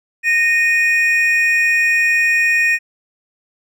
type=tone pair together; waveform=triangle; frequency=1851.2 / 2471 Hz; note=A#6 / D#7; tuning=-13 / -13 cents; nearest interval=perfect fourth; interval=500 cents; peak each=-13 / -13 dBFS; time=0.23-2.79 s; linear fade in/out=50 ms; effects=none